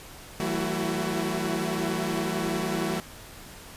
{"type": "tone cluster", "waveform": "sawtooth", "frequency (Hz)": [165.3, 191.7, 224.4, 333.7, 372.5], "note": ["E3", "G3", "A3", "E4", "F#4"], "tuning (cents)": [5, -38, 34, 21, 12], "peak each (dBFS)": -29, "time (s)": [0.4, 3], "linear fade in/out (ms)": 0, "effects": ["pink hiss -45 dBFS RMS until 3.76 s", "resampled to 32000 Hz"]}